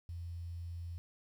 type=tone with quantisation; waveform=sine; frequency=85.6 Hz; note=F2; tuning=34 cents flat; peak=-40 dBFS; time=0.09-0.98 s; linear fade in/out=0 ms; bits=11; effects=none